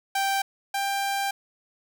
sawtooth tone pair in turn, 784 / 791.7 Hz, G5 / G5, 0 / +17 cents, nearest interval unison, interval 17 cents, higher second, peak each -19 / -21 dBFS, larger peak first, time 0.15-0.42 / 0.74-1.31 s, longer second, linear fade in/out 5 ms, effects none

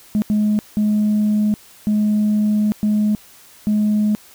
sine tone bursts at uneven times, 211 Hz, G#3, 28 cents sharp, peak -12 dBFS, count 6, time 0.15-0.22 / 0.3-0.59 / 0.77-1.54 / 1.87-2.72 / 2.83-3.15 / 3.67-4.15 s, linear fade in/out 0 ms, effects tanh soft clip ceiling -11 dBFS + white hiss -46 dBFS RMS until 4.34 s

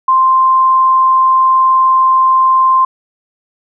sine tone, 1046.5 Hz, C6, in tune, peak -6 dBFS, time 0.08-2.85 s, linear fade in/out 5 ms, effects none

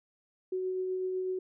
sine tone with tremolo, 371.8 Hz, F#4, 8 cents sharp, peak -29 dBFS, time 0.52-1.39 s, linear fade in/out 5 ms, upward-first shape triangle, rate 8 Hz, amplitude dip 25%, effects none

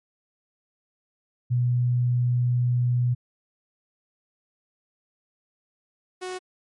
sine / sawtooth tone pair in turn, 122.8 / 368 Hz, B2 / F#4, -9 / -9 cents, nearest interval octave + perfect fifth, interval 1900 cents, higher second, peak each -19 / -27 dBFS, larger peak first, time 1.5-3.15 / 6.21-6.39 s, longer first, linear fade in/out 20 ms, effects MP3 48 kbps

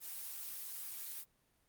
blue noise, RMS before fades -45 dBFS, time 0-1.25 s, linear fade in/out 50 ms, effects pink hiss -75 dBFS RMS until 1.68 s + Opus 32 kbps

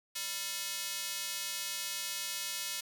square tone with high-pass filter, 196 Hz, G3, in tune, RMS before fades -38 dBFS, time 0.15-2.81 s, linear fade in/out 10 ms, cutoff 3400 Hz, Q 0.71, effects none

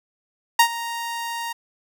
sawtooth tone with ADSR envelope, 932.3 Hz, A#5, in tune, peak -6 dBFS, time 0.59-1.53 s, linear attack 5 ms, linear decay 81 ms, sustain -17 dB, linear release 11 ms, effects none

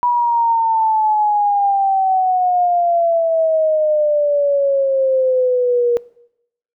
sine exponential sweep, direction down, 976 to 474.6 Hz, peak -12 dBFS, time 0.03-5.97 s, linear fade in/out 0 ms, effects noise-tail reverb RT60 0.8 s tail -22 dB re dry

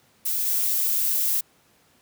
violet noise with level steps, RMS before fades -25 / -23 dBFS, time 0.25-1.41 s, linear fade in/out 10 ms, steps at 0.46 s, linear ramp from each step 10 ms, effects pink hiss -60 dBFS RMS until 2.01 s + high-pass 100 Hz 12 dB/octave

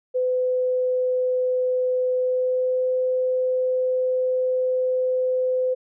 sine tone with pitch glide, 506 to 510.1 Hz, B4 to C5, +42 to -44 cents, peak -19 dBFS, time 0.14-5.75 s, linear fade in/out 20 ms, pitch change +14 cents, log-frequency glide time 2.14-2.9 s, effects none

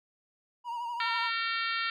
triangle tone with vibrato, 949 Hz, A#5, 31 cents sharp, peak -31 dBFS, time 0.64-1.31 s, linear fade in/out 50 ms, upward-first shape triangle, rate 12 Hz, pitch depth 59 cents each way
harmonic tone, 456.4 Hz, A#4, 37 cents flat, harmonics 3 / 4 / 5 / 6 / 7 / 8 / 9 / 10, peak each -33 / -35 / -37 / -39 / -40 / -41 / -42 / -43 dBFS, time 1-1.9 s, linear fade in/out 2 ms
effects none

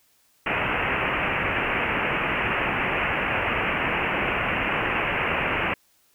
white low-pass noise, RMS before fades -25 dBFS, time 0.46-5.74 s, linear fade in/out 5 ms, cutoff 2800 Hz, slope 96 dB/octave, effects white hiss -63 dBFS RMS until 6.14 s

